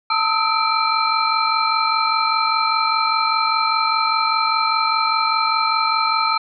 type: tone cluster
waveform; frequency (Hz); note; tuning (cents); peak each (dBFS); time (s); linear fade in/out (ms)
sine; 893 / 1266 / 1311 / 2350 / 4126; A5 / D#6 / E6 / D7 / C8; +25 / +30 / -10 / +1 / -25; -22 / -21 / -21 / -25 / -24; 0.1-6.38; 5
effects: none